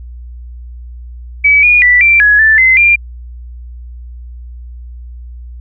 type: tone with pitch steps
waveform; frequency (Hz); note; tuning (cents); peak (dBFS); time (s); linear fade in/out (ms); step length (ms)
sine; 2286 / 2441 / 1969 / 2352 / 1680 / 1761 / 2056 / 2389; D7 / D#7 / B6 / D7 / G#6 / A6 / C7 / D7; -47 / -34 / -6 / +2 / +19 / +1 / -31 / +29; -4; 1.44-2.96; 10; 190
effects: added 60 Hz sine -26 dBFS peak until 5.6 s